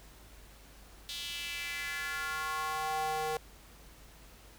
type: tone with high-pass filter sweep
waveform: square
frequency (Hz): 155.7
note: D#3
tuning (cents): +2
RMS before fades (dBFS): -36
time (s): 1.09-3.37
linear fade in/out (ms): 0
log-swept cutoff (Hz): 3600 to 570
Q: 3.2
effects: added 50 Hz sine -55 dBFS peak until 4.58 s + pink hiss -57 dBFS RMS until 4.58 s